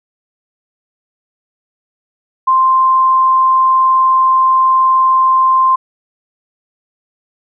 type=tone; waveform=sine; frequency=1046.5 Hz; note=C6; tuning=in tune; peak=-7 dBFS; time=2.47-5.76 s; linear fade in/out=10 ms; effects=none